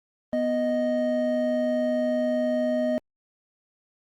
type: tone pair together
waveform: triangle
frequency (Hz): 246.9 / 622.1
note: B3 / D#5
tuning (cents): 0 / 0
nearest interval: octave + major third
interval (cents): 1600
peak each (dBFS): -24 / -22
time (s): 0.33-2.98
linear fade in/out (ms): 0
effects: Opus 24 kbps